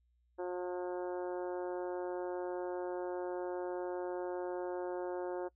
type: harmonic tone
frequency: 179.5 Hz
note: F3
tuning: 48 cents sharp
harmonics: 2 / 3 / 4 / 5 / 6 / 7 / 8 / 9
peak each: -38 / -41 / -47 / -47 / -56 / -59 / -56 / -59 dBFS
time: 0.38-5.49 s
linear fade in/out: 20 ms
effects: noise-tail reverb RT60 0.1 s tail -24 dB re dry + added 60 Hz sine -70 dBFS peak until 5.55 s